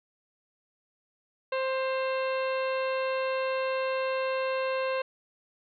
harmonic tone with a mistuned harmonic, 525 Hz, C5, 6 cents sharp, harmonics 1 / 2 / 3 / 4 / 5 / 6 / 7 / 8, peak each -28 / -34 / -38 / -42 / -39 / -52 / -50 / -47 dBFS, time 1.52-5.02 s, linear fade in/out 5 ms, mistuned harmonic 5, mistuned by +41 cents, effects none

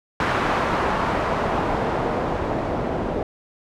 white noise with low-pass filter sweep, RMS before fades -23 dBFS, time 0.2-3.23 s, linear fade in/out 2 ms, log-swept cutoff 1300 to 550 Hz, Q 1, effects none

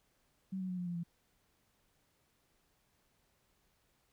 sine tone with pitch steps, 190 / 185.88 / 181.84 / 177.89 / 174.03 / 170.25 Hz, F#3 / F#3 / F#3 / F3 / F3 / F3, +46 / +8 / -30 / +32 / -6 / -44 cents, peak -36 dBFS, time 0.52-1.036 s, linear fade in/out 10 ms, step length 86 ms, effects pink hiss -75 dBFS RMS until 4.12 s

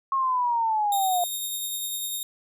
sine linear sweep, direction down, 1089 to 698 Hz, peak -21 dBFS, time 0.12-1.24 s, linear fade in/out 2 ms
10% pulse tone with tremolo, 3700 Hz, A#7, 14 cents flat, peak -20 dBFS, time 0.92-2.23 s, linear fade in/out 2 ms, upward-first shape sine, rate 10 Hz, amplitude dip 25%
effects none

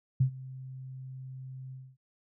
sine tone with ADSR envelope, 130.81 Hz, C3, in tune, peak -19 dBFS, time 0.2-1.97 s, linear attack 9 ms, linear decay 91 ms, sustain -21 dB, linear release 250 ms, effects none

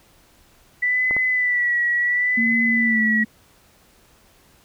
sine tone with vibrato, 1971 Hz, B6, 4 cents flat, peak -17 dBFS, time 0.82-3.24 s, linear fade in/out 10 ms, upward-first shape sine, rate 0.72 Hz, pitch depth 45 cents each way
clicks, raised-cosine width 1 ms, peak -16 dBFS, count 2, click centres 1.11 / 1.166 s
sine tone with pitch glide, 229.3 to 219.3 Hz, A#3 to A3, -28 to -6 cents, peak -20 dBFS, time 2.37-3.25 s, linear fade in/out 10 ms, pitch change -78 cents, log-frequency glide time 2.86-3 s
effects pink hiss -55 dBFS RMS until 4.64 s

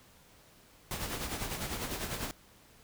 pink noise with tremolo, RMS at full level -35 dBFS, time 0.91-2.31 s, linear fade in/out 0 ms, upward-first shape sine, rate 10 Hz, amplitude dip 55%, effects pink hiss -60 dBFS RMS until 2.83 s

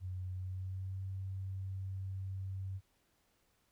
sine tone with pitch glide, 92.1 to 95.57 Hz, F#2 to G2, -7 to -43 cents, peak -38 dBFS, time 0-2.81 s, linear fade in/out 50 ms, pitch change +64 cents, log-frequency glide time 0.31-1.02 s, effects pink hiss -75 dBFS RMS until 3.71 s

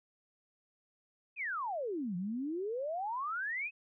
sine exponential two-way sweep, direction down then up, 2606 to 171 to 2606 Hz, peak -34 dBFS, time 1.36-3.71 s, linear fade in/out 50 ms, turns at 2.16 s, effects none

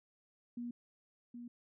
sine tone with echo, 240 Hz, B3, 49 cents flat, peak -39 dBFS, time 0.57-0.71 s, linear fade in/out 5 ms, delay 770 ms, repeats 1, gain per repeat -6 dB, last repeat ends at 1.48 s, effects none

